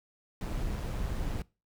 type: noise with amplitude modulation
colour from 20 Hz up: brown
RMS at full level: -32 dBFS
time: 0.41-1.42 s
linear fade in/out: 2 ms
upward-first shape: sine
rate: 127 Hz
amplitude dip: 30%
effects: noise-tail reverb RT60 0.3 s tail -23 dB re dry